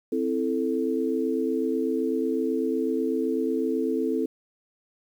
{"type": "chord", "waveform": "sine", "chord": "A minor", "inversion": "first", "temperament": "equal", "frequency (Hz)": [261.6, 329.6, 440], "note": ["C4", "E4", "A4"], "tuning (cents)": [0, 0, 0], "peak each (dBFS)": [-27, -28, -27], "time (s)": [0.12, 4.26], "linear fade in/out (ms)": 5, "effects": ["9-bit"]}